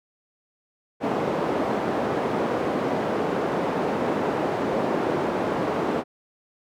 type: band-pass noise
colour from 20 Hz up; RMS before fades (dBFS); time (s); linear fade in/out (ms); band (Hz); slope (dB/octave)
white; -25; 1-6.04; 50; 200 to 610; 12
effects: none